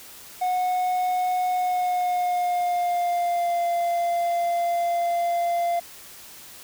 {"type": "tone with pitch glide", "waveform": "triangle", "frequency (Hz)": [731, 690.8], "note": ["F#5", "F5"], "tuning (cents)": [-21, -19], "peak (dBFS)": -19, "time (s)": [0.41, 5.8], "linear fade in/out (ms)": 10, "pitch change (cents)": -98, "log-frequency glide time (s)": [1.51, 3.66], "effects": ["white hiss -44 dBFS RMS until 6.63 s"]}